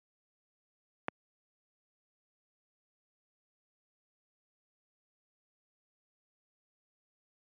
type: click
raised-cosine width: 0.5 ms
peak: -15 dBFS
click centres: 1.084 s
effects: high-pass 150 Hz 12 dB/octave + MP3 96 kbps